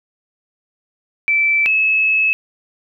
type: tone pair in turn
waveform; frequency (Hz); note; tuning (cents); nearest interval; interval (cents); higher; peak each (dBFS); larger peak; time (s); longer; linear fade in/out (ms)
sine; 2325 / 2590; D7 / E7; -18 / -31; major second; 187; second; -12; neither; 1.28-1.66 / 1.66-2.33; second; 0
effects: none